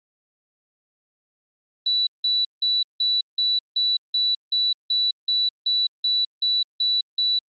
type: tone bursts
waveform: sine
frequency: 3951 Hz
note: B7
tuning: in tune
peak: -18 dBFS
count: 15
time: 1.86-7.39 s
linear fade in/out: 5 ms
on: 210 ms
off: 170 ms
effects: Opus 24 kbps